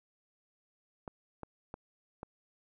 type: clicks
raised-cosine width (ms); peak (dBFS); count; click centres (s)
1; -27; 4; 1.078 / 1.433 / 1.741 / 2.231
effects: none